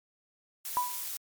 blue noise, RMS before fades -37 dBFS, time 0.65-1.17 s, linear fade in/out 2 ms
sine tone with exponential decay, 986 Hz, B5, 3 cents flat, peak -22 dBFS, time 0.77-1.06 s, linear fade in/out 0 ms, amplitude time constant 62 ms
effects MP3 96 kbps

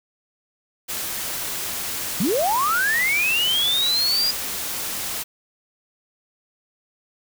white noise, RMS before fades -28 dBFS, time 0.88-5.24 s, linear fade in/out 20 ms
sine linear sweep, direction up, 155.56 to 4900 Hz, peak -18 dBFS, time 2.2-4.31 s, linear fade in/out 5 ms
effects none

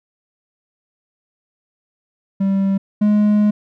triangle tone pair in turn, 194.9 / 209.2 Hz, G3 / G#3, -10 / +13 cents, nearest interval minor second, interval 123 cents, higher second, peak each -12 / -9 dBFS, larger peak second, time 2.4-2.78 / 3.01-3.51 s, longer second, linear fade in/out 10 ms, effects none

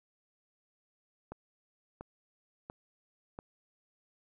click train, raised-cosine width 1 ms, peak -28 dBFS, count 4, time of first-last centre 1.32-3.389 s, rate 1.45 Hz, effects none

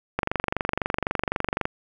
click train, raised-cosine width 0.5 ms, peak -8 dBFS, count 36, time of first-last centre 0.19-1.654 s, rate 23.9 Hz, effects 8-bit

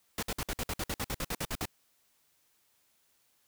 pink noise bursts, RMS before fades -34 dBFS, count 15, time 0.18-1.655 s, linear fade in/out 2 ms, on 47 ms, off 55 ms, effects white hiss -71 dBFS RMS until 3.47 s

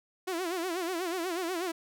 sawtooth tone with vibrato, 352.5 Hz, F4, 16 cents sharp, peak -27 dBFS, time 0.27-1.72 s, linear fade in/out 10 ms, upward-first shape sine, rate 8.2 Hz, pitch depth 130 cents each way, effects none

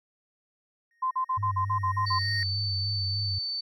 triangle tone with exponential growth, 1862 Hz, A#6, 2 cents flat, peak -26 dBFS, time 0.91-2.43 s, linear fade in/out 1 ms, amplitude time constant 330 ms
sine tone bursts, 1036 Hz, C6, 17 cents flat, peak -24 dBFS, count 9, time 1.02-2.191 s, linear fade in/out 10 ms, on 91 ms, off 44 ms
sine tone with vibrato, 99.1 Hz, G2, 19 cents sharp, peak -29 dBFS, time 1.37-3.39 s, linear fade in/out 10 ms, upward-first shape sine, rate 3.4 Hz, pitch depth 64 cents each way
sine tone, 4533 Hz, C#8, 38 cents sharp, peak -29 dBFS, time 2.06-3.61 s, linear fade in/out 10 ms
effects none

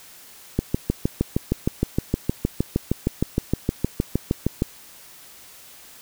click train, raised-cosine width 3 ms, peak -6 dBFS, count 27, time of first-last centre 0.59-4.621 s, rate 6.45 Hz, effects white hiss -46 dBFS RMS until 6.01 s

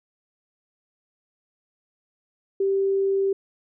sine tone, 390.6 Hz, G4, 6 cents flat, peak -19 dBFS, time 2.6-3.33 s, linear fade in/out 5 ms, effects none

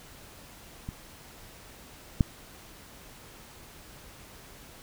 clicks, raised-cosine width 5 ms, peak -23 / -8 dBFS, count 2, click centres 0.889 / 2.208 s, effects pink hiss -50 dBFS RMS until 4.82 s

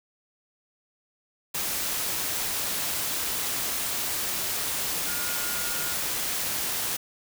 sine tone in noise, 1426 Hz, F6, 36 cents sharp, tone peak -37 dBFS, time 5.07-5.94 s, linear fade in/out 10 ms, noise white, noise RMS -29 dBFS, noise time 1.54-6.97 s, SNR -11 dB, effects none

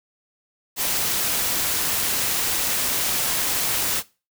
white noise, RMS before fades -23 dBFS, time 0.76-4.03 s, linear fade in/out 50 ms, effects noise-tail reverb RT60 0.3 s tail -20 dB re dry

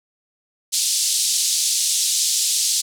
white band-pass noise, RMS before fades -20 dBFS, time 0.72-2.82 s, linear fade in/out 20 ms, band 3700 to 9100 Hz, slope 24 dB/octave, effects none

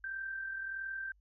sine tone with amplitude modulation, 1567 Hz, G6, 1 cent flat, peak -35 dBFS, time 0.04-1.12 s, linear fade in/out 2 ms, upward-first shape sine, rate 41.5 Hz, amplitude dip 45%, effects added 50 Hz sine -64 dBFS peak until 1.2 s

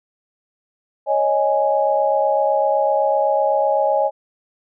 sine chord, C# suspended second, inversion none, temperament equal, 554.4 / 622.3 / 830.6 Hz, C#5 / D#5 / G#5, 0 / 0 / 0 cents, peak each -19 dBFS, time 1.06-4.11 s, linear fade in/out 50 ms, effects none

